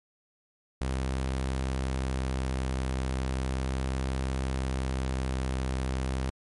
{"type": "tone with vibrato", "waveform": "sawtooth", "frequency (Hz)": 65.41, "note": "C2", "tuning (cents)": 0, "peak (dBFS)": -24, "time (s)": [0.81, 6.3], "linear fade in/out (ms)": 0, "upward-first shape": "sine", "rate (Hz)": 0.37, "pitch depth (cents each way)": 9, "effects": ["MP3 48 kbps"]}